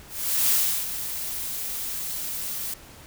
blue noise with ADSR envelope, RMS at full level -20 dBFS, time 0.08-2.74 s, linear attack 420 ms, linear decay 360 ms, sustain -11 dB, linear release 4 ms, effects pink hiss -47 dBFS RMS until 3.06 s

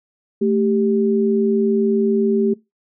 sine tone pair together, 220 / 392.7 Hz, A3 / G4, 0 / +3 cents, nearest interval minor seventh, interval 1003 cents, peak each -17 dBFS, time 0.41-2.54 s, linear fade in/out 10 ms, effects noise-tail reverb RT60 0.2 s tail -22 dB re dry

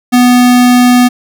square tone, 246.9 Hz, B3, in tune, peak -4 dBFS, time 0.12-1.09 s, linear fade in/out 20 ms, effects none

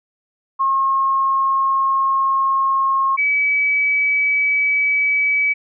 sine tone pair in turn, 1079 / 2286 Hz, C#6 / D7, -47 / -47 cents, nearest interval octave + minor second, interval 1300 cents, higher second, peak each -14 dBFS, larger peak neither, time 0.59-3.17 / 3.17-5.54 s, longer first, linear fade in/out 20 ms, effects none

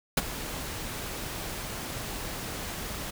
pink noise with ADSR envelope, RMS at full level -21 dBFS, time 0.17-3.11 s, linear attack 6 ms, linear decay 27 ms, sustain -15 dB, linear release 12 ms, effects none

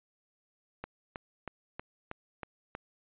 click train, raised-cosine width 0.5 ms, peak -23 dBFS, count 7, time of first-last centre 0.84-2.751 s, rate 3.14 Hz, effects resampled to 8000 Hz

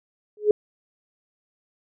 sine tone with exponential growth, 419.9 Hz, G#4, 19 cents sharp, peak -9 dBFS, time 0.37-0.51 s, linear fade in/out 2 ms, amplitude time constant 29 ms, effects none

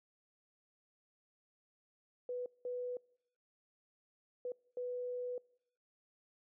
sine tone bursts at uneven times, 494.3 Hz, B4, 1 cent sharp, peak -37 dBFS, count 4, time 2.29-2.46 / 2.65-2.97 / 4.45-4.52 / 4.77-5.38 s, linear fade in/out 2 ms, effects noise-tail reverb RT60 0.8 s tail -26 dB re dry

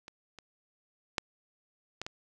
clicks, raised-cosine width 0.2 ms, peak -28 / -30 / -11 / -19 / -21 dBFS, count 5, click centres 0.081 / 0.387 / 1.182 / 2.016 / 2.065 s, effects none

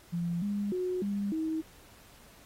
sine tone with pitch steps, 171.8 / 203.7 / 365.2 / 201.6 / 318.2 Hz, F3 / G#3 / F#4 / G3 / D#4, -28 / -33 / -23 / +49 / +39 cents, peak -29 dBFS, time 0.12-1.62 s, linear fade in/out 20 ms, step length 300 ms, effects pink hiss -57 dBFS RMS until 2.45 s + AAC 48 kbps

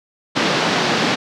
pink band-pass noise, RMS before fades -18 dBFS, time 0.35-1.16 s, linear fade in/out 20 ms, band 170 to 5100 Hz, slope 24 dB/octave, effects none

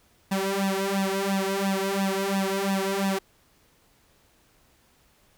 sawtooth tone with flanger, 194.8 Hz, G3, 11 cents flat, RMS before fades -26 dBFS, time 0.31-3.19 s, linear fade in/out 10 ms, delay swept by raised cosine 1.1 to 3.2 ms, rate 2.9 Hz, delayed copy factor +1, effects pink hiss -62 dBFS RMS until 5.37 s

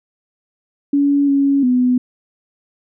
sine tone with pitch steps, 283.5 / 278.3 / 249.9 Hz, C#4 / C#4 / B3, +39 / +7 / +21 cents, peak -11 dBFS, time 0.93-1.98 s, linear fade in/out 5 ms, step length 350 ms, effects none

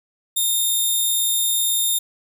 5% pulse tone, 3658 Hz, A#7, 33 cents flat, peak -10 dBFS, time 0.36-1.99 s, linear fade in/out 10 ms, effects none

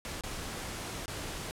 pink noise with dropouts, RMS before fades -39 dBFS, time 0.05-1.51 s, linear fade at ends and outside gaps 0 ms, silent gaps 0.209-0.236 / 1.058-1.08 s, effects low-pass 11000 Hz 12 dB/octave

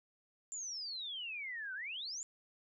sine exponential two-way sweep, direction down then up, 7320 to 1480 to 7320 Hz, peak -40 dBFS, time 0.52-2.23 s, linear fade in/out 0 ms, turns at 1.74 s, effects none

